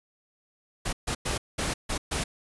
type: noise bursts at uneven times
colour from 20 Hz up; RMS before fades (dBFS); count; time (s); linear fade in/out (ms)
pink; -29; 6; 0.85-0.93 / 1.07-1.15 / 1.25-1.38 / 1.58-1.74 / 1.89-1.98 / 2.11-2.24; 10
effects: resampled to 24000 Hz